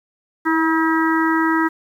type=harmonic tone with a mistuned harmonic; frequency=320.9 Hz; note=E4; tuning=46 cents flat; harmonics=1 / 3 / 4 / 5 / 6; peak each=-17 / -22 / -23 / -24 / -25 dBFS; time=0.45-1.69 s; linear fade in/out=20 ms; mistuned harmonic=1; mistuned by=+17 cents; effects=8-bit